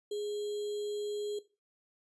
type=tone with sample-and-hold; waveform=sine; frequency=415.3 Hz; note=G#4; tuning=in tune; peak=-33 dBFS; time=0.11-1.39 s; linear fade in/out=5 ms; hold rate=3675 Hz; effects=noise-tail reverb RT60 0.3 s tail -17 dB re dry + resampled to 24000 Hz